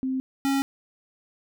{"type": "tone pair in turn", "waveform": ["sine", "square"], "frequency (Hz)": [261.6, 274], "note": ["C4", "C#4"], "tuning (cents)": [0, -20], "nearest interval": "minor second", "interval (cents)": 80, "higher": "second", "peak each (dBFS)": [-24, -22], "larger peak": "second", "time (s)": [[0.03, 0.2], [0.45, 0.62]], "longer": "neither", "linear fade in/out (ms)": 0, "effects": []}